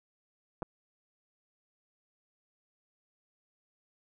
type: clicks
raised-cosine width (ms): 1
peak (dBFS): -23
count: 2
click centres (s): 0.622 / 0.628
effects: none